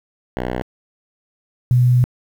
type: tone pair in turn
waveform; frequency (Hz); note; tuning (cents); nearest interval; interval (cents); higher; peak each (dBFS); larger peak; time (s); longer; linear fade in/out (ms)
5% pulse / sine; 62 / 124; B1 / B2; +7 / +7; octave; 1200; second; -10; neither; 0.37-0.62 / 1.71-2.04; second; 0
effects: low-pass 2000 Hz 12 dB/octave + 7-bit